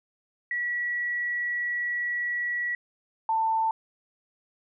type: tone pair in turn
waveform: sine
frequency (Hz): 1935 / 891.3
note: B6 / A5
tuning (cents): -36 / +22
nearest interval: octave + minor second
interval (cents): 1342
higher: first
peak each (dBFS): -26 / -22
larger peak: second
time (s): 0.51-2.75 / 3.29-3.71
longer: first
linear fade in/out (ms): 2
effects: none